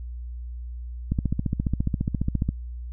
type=click train; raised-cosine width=5 ms; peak=-11 dBFS; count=21; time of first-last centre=1.12-2.49 s; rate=14.6 Hz; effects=added 60 Hz sine -32 dBFS peak until 2.92 s